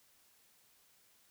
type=silence; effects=white hiss -68 dBFS RMS until 1.3 s